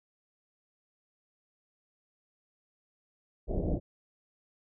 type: low-pass noise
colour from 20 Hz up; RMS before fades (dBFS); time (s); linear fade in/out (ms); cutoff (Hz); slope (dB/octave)
pink; -30; 3.47-3.8; 50; 640; 48
effects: none